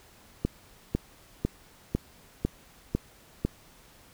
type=click train; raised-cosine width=3 ms; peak=-12 dBFS; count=7; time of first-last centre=0.45-3.45 s; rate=2 Hz; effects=pink hiss -56 dBFS RMS until 4.13 s